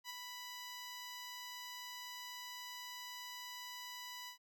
10% pulse tone with ADSR envelope, 987.8 Hz, B5, in tune, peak -34 dBFS, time 0.04-4.38 s, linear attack 57 ms, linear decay 17 ms, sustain -4 dB, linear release 100 ms, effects none

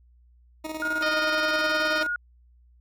20% pulse tone with tremolo, 313.7 Hz, D#4, 14 cents sharp, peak -25 dBFS, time 0.64-2.07 s, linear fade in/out 10 ms, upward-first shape square, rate 19 Hz, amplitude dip 55%
sine tone with pitch glide, 1428 to 1437.9 Hz, F6 to F#6, +38 to -50 cents, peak -25 dBFS, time 0.82-2.16 s, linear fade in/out 2 ms, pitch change +12 cents, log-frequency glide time 1.31-1.85 s
harmonic tone, 617 Hz, D#5, 15 cents flat, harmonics 1 / 2 / 3 / 4 / 5 / 6 / 7 / 8 / 9, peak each -29 / -32 / -34 / -35 / -36 / -37 / -37 / -38 / -39 dBFS, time 1.02-2.03 s, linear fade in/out 5 ms
effects added 60 Hz sine -54 dBFS peak until 2.8 s

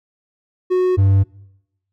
triangle tone pair in turn, 366.9 / 97.63 Hz, F#4 / G2, -15 / -7 cents, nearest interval octave + major seventh, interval 2292 cents, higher first, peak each -11 / -8 dBFS, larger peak second, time 0.7-0.97 / 0.97-1.24 s, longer neither, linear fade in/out 20 ms, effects noise-tail reverb RT60 0.9 s tail -24 dB re dry

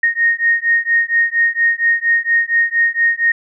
sine beating tone pair, 1855 / 1859.3 Hz, A#6 / A#6, -9 / -5 cents, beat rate 4.3 Hz, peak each -15 dBFS, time 0.03-3.32 s, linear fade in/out 5 ms, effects none

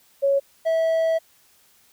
sine / triangle tone pair in turn, 554.4 / 651.2 Hz, C#5 / E5, 0 / -21 cents, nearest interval minor third, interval 279 cents, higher second, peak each -16 dBFS, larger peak neither, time 0.22-0.4 / 0.65-1.19 s, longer second, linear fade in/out 20 ms, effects white hiss -58 dBFS RMS until 1.92 s

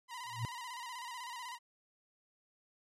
sawtooth tone with vibrato, 976 Hz, B5, 21 cents flat, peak -39 dBFS, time 0.08-1.59 s, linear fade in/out 50 ms, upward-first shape square, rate 16 Hz, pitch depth 62 cents each way
sine tone with exponential growth, 116.54 Hz, A#2, in tune, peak -30 dBFS, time 0.25-0.45 s, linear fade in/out 0 ms, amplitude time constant 43 ms
effects low-pass 11000 Hz 12 dB/octave

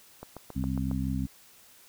click train, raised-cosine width 1 ms, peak -26 dBFS, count 6, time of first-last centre 0.23-0.913 s, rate 7.32 Hz
harmonic tone, 65.41 Hz, C2, in tune, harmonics 1 / 2 / 3 / 4, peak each -33 / -33 / -33 / -33 dBFS, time 0.55-1.27 s, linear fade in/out 20 ms
effects white hiss -56 dBFS RMS until 1.88 s

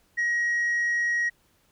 sine tone, 1895 Hz, A#6, 28 cents sharp, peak -20 dBFS, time 0.17-1.3 s, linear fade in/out 20 ms, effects tanh soft clip ceiling -21 dBFS + pink hiss -65 dBFS RMS until 1.71 s

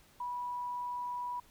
sine tone, 979 Hz, B5, 15 cents flat, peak -35 dBFS, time 0.2-1.4 s, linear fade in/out 5 ms, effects pink hiss -63 dBFS RMS until 1.5 s

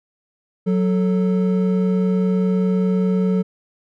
triangle tone pair together, 185 / 440 Hz, F#3 / A4, 0 / 0 cents, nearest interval octave + minor third, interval 1500 cents, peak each -14 / -21 dBFS, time 0.66-3.43 s, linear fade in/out 20 ms, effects none

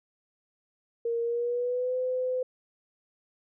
sine tone with pitch glide, 466.2 to 508.4 Hz, A#4 to C5, 0 to -50 cents, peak -26 dBFS, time 1.05-2.43 s, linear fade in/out 5 ms, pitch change +150 cents, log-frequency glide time 1.22-1.96 s, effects none

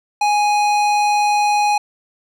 sine tone with hard clipping, 830.6 Hz, G#5, in tune, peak -15 dBFS, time 0.21-1.78 s, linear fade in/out 5 ms, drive 15 dB, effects none

